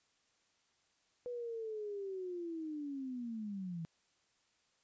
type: linear sweep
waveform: sine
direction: down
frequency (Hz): 493.9 to 160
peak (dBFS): -39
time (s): 1.26-3.85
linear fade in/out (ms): 0
effects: white hiss -75 dBFS RMS until 4.83 s + resampled to 16000 Hz